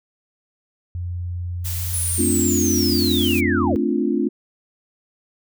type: tone with pitch glide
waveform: sine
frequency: 88 to 88.51 Hz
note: F2 to F2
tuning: +14 to +24 cents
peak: -24 dBFS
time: 0.95-3.76 s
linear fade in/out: 0 ms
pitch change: +10 cents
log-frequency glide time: 1.61-2.3 s
type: noise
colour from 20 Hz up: blue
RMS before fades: -29 dBFS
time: 1.64-3.41 s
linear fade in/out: 20 ms
type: linear sweep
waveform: sine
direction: down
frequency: 10270 to 392 Hz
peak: -22 dBFS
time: 1.93-3.76 s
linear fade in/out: 10 ms
type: chord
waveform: sine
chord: D minor seventh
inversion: second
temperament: equal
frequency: 220 / 261.6 / 293.7 / 349.2 Hz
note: A3 / C4 / D4 / F4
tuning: 0 / 0 / 0 / 0 cents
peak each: -23 dBFS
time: 2.18-4.29 s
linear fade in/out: 10 ms
effects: none